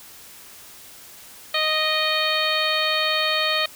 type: harmonic tone with a mistuned harmonic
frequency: 622.3 Hz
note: D#5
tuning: in tune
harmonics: 1 / 2 / 3 / 4 / 5 / 6 / 7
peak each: -27 / -27 / -27 / -27 / -27 / -27 / -27 dBFS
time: 1.54-3.66 s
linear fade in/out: 5 ms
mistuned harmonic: 4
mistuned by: -23 cents
effects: white hiss -44 dBFS RMS until 3.75 s